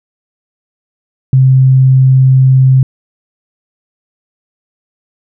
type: tone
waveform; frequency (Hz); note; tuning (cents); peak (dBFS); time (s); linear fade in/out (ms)
sine; 131.4; C3; +8; -3; 1.33-2.83; 2
effects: none